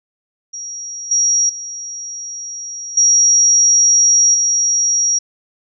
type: tone with level steps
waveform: sine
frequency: 5680 Hz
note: F8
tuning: 28 cents sharp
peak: -25 / -11 / -25 / -8 / -12 dBFS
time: 0.53-5.19 s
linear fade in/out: 10 ms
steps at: 1.11 / 1.49 / 2.97 / 4.34 s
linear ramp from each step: 5 ms
effects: none